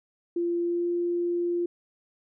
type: tone with pitch glide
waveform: sine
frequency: 344.4 to 347.6 Hz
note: F4 to F4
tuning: -24 to -8 cents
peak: -24 dBFS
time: 0.36-1.66 s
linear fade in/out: 5 ms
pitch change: +16 cents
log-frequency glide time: 0.61-0.88 s
effects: none